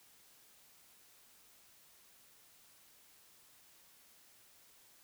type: silence
effects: white hiss -64 dBFS RMS until 5.03 s

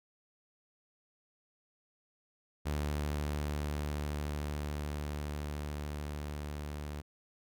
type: tone with level ramp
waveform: sawtooth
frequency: 73.9 Hz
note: D2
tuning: 11 cents sharp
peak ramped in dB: -28 to -35 dBFS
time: 2.65-7.02 s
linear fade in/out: 20 ms
effects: none

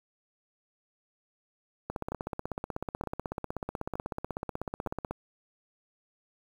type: two click trains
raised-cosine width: 1 ms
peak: -20 / -19 dBFS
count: 4 / 53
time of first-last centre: 2.12-4.872 / 1.9-5.11 s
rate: 1.09 / 16.2 Hz
effects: 8-bit

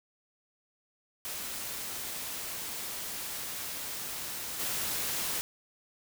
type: noise with level steps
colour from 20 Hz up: white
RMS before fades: -38 / -33 dBFS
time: 1.25-5.41 s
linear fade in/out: 0 ms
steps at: 4.59 s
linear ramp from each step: 10 ms
effects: none

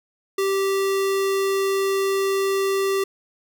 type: tone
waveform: square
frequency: 390.1 Hz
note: G4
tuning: 8 cents flat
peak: -20 dBFS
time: 0.38-3.04 s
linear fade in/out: 5 ms
effects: 10-bit

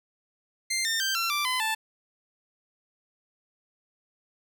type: tone with pitch steps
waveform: 15% pulse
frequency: 2093 / 1811.6 / 1568 / 1357.1 / 1174.7 / 1016.7 / 880 Hz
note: C7 / A#6 / G6 / E6 / D6 / B5 / A5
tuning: 0 / -50 / 0 / +50 / 0 / +50 / 0 cents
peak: -19 dBFS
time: 0.7-1.75 s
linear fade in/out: 10 ms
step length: 150 ms
effects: none

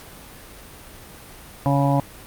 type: harmonic tone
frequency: 140 Hz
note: C#3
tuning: 18 cents sharp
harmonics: 1 / 2 / 4 / 5 / 6 / 7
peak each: -19 / -22 / -25 / -26 / -27 / -27 dBFS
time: 1.66-2 s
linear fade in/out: 0 ms
effects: pink hiss -42 dBFS RMS until 2.26 s + Opus 48 kbps

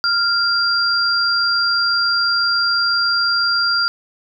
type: tone pair together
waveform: sine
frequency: 1394 / 4760 Hz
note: F6 / D8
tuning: -4 / +22 cents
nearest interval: octave + major sixth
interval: 2126 cents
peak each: -17 dBFS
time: 0.04-3.88 s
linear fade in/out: 0 ms
effects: none

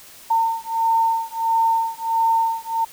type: beating tone pair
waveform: sine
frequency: 907 / 908.5 Hz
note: A#5 / A#5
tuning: -48 / -45 cents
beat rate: 1.5 Hz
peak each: -20 dBFS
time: 0.3-2.85 s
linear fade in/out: 10 ms
effects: white hiss -44 dBFS RMS until 2.92 s

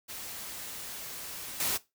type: noise with level steps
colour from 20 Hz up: white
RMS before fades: -41 / -30 dBFS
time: 0.08-1.78 s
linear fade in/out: 20 ms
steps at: 1.6 s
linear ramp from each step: 2 ms
effects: noise-tail reverb RT60 0.2 s tail -17 dB re dry

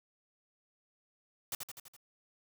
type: noise with echo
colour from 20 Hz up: white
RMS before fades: -37 dBFS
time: 1.52-1.55 s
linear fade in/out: 2 ms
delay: 83 ms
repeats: 5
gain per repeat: -4 dB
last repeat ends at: 1.965 s
effects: none

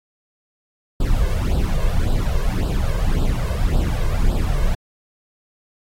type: noise with flanger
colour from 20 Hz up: brown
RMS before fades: -18 dBFS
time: 1-4.75 s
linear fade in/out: 5 ms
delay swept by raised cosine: 0.23 to 1.93 ms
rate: 1.8 Hz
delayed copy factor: +0.9
effects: AAC 48 kbps

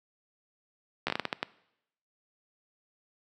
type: slowing click train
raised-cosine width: 0.3 ms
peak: -12 dBFS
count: 9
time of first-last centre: 1.07-1.429 s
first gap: 13 ms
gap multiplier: 1.34
effects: noise-tail reverb RT60 0.8 s tail -20 dB re dry + high-pass 150 Hz 12 dB/octave

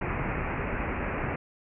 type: low-pass noise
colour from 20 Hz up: pink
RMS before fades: -31 dBFS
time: 0.01-1.36 s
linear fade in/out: 5 ms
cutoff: 2600 Hz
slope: 96 dB/octave
effects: none

